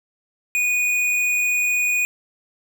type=tone with tanh clipping; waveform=sine; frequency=2467 Hz; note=D#7; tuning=15 cents flat; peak=-19 dBFS; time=0.55-2.05 s; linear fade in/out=0 ms; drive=16 dB; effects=none